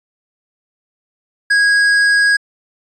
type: tone with tanh clipping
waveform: sine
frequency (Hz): 1648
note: G#6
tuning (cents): -14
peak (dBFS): -11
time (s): 1.5-2.37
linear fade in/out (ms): 10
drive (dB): 11
effects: resampled to 24000 Hz